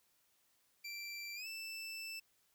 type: tone with pitch glide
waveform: 25% pulse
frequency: 2349 to 2652 Hz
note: D7 to E7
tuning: 0 to +10 cents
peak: -40 dBFS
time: 0.84-2.2 s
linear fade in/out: 10 ms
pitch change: +210 cents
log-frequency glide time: 1.35-1.47 s
effects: white hiss -75 dBFS RMS until 2.54 s